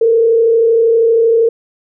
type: tone with frequency modulation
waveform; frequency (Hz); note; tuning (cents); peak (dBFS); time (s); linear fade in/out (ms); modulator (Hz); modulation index
sine; 457.1; A#4; -34; -7; 0.01-1.49; 5; 32.7; 0.45
effects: none